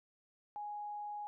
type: tone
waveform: sine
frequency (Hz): 830.6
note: G#5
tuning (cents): 0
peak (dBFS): -40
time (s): 0.56-1.27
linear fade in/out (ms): 0
effects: none